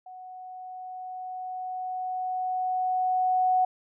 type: tone with level ramp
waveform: sine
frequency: 740 Hz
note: F#5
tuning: in tune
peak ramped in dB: -41 to -19 dBFS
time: 0.06-3.65 s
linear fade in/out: 5 ms
effects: none